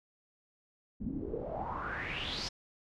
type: noise with low-pass filter sweep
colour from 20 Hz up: pink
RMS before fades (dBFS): -38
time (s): 1-2.49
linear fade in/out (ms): 10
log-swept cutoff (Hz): 210 to 5400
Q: 6.7
effects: none